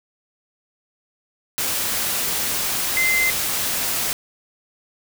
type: tone in noise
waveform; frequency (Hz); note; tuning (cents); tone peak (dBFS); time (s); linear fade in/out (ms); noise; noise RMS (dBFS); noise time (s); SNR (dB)
sine; 2072; C7; -17; -17; 2.97-3.3; 0; white; -23; 1.58-4.13; +3
effects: none